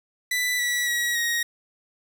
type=tone with pitch steps; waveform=sawtooth; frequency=1985 / 1949.8 / 1915.2 / 1881.2 Hz; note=B6 / B6 / A#6 / A#6; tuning=+8 / -23 / +46 / +15 cents; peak=-19 dBFS; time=0.31-1.43 s; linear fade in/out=5 ms; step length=280 ms; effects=8-bit